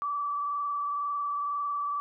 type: tone with frequency modulation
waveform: sine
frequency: 1157 Hz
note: D6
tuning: 26 cents flat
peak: -28 dBFS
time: 0.02-2 s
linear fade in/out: 0 ms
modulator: 22 Hz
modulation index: 0.88
effects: none